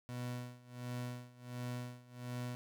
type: tone with tremolo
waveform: 30% pulse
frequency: 123.2 Hz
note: B2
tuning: 4 cents flat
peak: -36 dBFS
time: 0.09-2.55 s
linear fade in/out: 0 ms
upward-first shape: sine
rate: 1.4 Hz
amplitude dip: 90%
effects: none